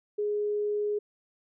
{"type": "tone", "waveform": "sine", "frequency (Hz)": 416.2, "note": "G#4", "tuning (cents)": 4, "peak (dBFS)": -26, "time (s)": [0.18, 0.99], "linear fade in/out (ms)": 10, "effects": []}